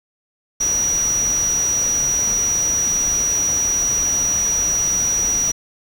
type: tone in noise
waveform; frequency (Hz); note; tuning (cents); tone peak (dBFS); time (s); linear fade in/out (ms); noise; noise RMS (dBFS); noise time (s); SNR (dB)
sine; 5810; F#8; -32; -16; 0.6-5.52; 10; pink; -30; 0.6-5.52; +11
effects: none